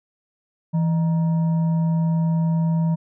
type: tone with frequency modulation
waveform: sine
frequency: 164.81 Hz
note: E3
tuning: in tune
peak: -17 dBFS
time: 0.73-2.96 s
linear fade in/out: 20 ms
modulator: 776 Hz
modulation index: 0.21
effects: none